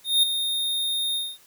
square tone with ADSR envelope, 3682 Hz, A#7, 22 cents flat, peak -15 dBFS, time 0.04-1.38 s, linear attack 190 ms, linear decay 8 ms, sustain -9 dB, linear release 230 ms, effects white hiss -55 dBFS RMS until 1.46 s

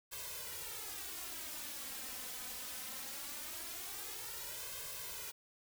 white noise with flanger, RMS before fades -45 dBFS, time 0.11-5.32 s, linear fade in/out 20 ms, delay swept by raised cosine 1.9 to 4 ms, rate 0.21 Hz, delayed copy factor +0.9, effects none

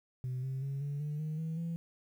sine tone with pitch steps, 127.6 / 132.64 / 137.87 / 143.31 / 148.96 / 154.84 / 160.95 / 167.3 Hz, C3 / C3 / C#3 / D3 / D3 / D#3 / E3 / E3, -43 / +24 / -9 / -42 / +25 / -8 / -41 / +26 cents, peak -32 dBFS, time 0.24-1.76 s, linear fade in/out 0 ms, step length 190 ms, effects tanh soft clip ceiling -32 dBFS + 11-bit

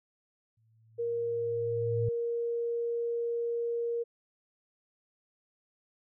sine tone with exponential growth, 111.7 Hz, A2, 27 cents sharp, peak -27 dBFS, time 0.57-2.09 s, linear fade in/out 5 ms, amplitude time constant 330 ms
sine tone, 469.2 Hz, A#4, 11 cents sharp, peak -29 dBFS, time 0.98-4.04 s, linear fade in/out 20 ms
effects none

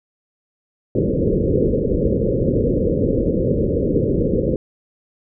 white low-pass noise, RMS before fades -18 dBFS, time 0.95-4.56 s, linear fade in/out 2 ms, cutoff 540 Hz, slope 96 dB/octave, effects none

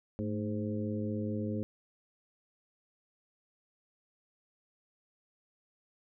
harmonic tone with a mistuned harmonic, 104.5 Hz, G#2, 11 cents sharp, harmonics 1 / 2 / 3 / 4 / 5, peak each -37 / -35 / -40 / -42 / -42 dBFS, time 0.19-1.63 s, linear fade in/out 0 ms, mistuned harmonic 2, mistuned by +69 cents, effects none

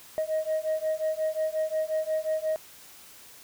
sine beating tone pair, 625 / 630.6 Hz, D#5 / D#5, +8 / +23 cents, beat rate 5.6 Hz, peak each -27 dBFS, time 0.18-2.56 s, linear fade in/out 0 ms, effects tanh soft clip ceiling -22 dBFS + white hiss -50 dBFS RMS until 3.43 s

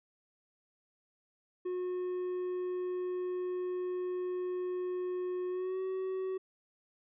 triangle tone with pitch glide, 362.9 to 377 Hz, F#4 to F#4, -34 to +32 cents, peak -31 dBFS, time 1.65-6.38 s, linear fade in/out 10 ms, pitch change +66 cents, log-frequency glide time 5.49-5.8 s, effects resampled to 8000 Hz

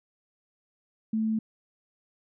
sine tone, 220 Hz, A3, in tune, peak -24 dBFS, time 1.13-1.39 s, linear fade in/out 5 ms, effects none

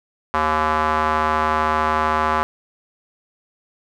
square tone with band-pass filter, 77.78 Hz, D#2, in tune, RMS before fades -19 dBFS, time 0.34-2.43 s, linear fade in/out 0 ms, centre 1100 Hz, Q 2.8, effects none

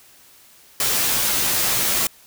white noise with comb filter, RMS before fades -20 dBFS, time 0.8-2.07 s, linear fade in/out 2 ms, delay 13 ms, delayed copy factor -1, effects white hiss -50 dBFS RMS until 2.26 s

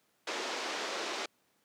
pink band-pass noise, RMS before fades -37 dBFS, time 0.27-1.26 s, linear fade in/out 5 ms, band 310 to 6100 Hz, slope 24 dB/octave, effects pink hiss -72 dBFS RMS until 1.64 s + high-pass 200 Hz 12 dB/octave

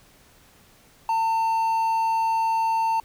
triangle tone with quantisation, 900 Hz, A5, 39 cents sharp, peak -18 dBFS, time 1.09-3 s, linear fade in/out 2 ms, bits 8, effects pink hiss -55 dBFS RMS until 3.04 s

